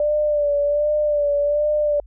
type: tone with vibrato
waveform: sine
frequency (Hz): 588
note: D5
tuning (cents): +2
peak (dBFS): -16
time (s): 0-2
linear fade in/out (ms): 2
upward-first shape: sine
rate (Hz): 1.3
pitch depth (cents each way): 38
effects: added 50 Hz sine -41 dBFS peak until 2.06 s